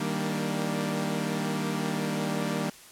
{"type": "chord", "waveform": "sawtooth", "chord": "Eb major seventh", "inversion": "none", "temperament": "equal with one note detuned", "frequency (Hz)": [157.28, 196, 233.1, 293.7], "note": ["Eb3", "G3", "Bb3", "D4"], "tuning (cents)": [19, 0, 0, 0], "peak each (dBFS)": [-29, -28, -29, -32], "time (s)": [0, 2.7], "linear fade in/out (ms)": 5, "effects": ["white hiss -50 dBFS RMS until 2.91 s", "low-pass 12000 Hz 12 dB/octave"]}